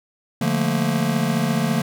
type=chord; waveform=square; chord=Bb major seventh; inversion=first; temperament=just; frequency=145.68 / 174.81 / 218.5 / 233.1 Hz; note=D3 / F3 / A3 / Bb3; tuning=-14 / +2 / -12 / 0 cents; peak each=-25 dBFS; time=0.41-1.82 s; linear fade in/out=5 ms; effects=none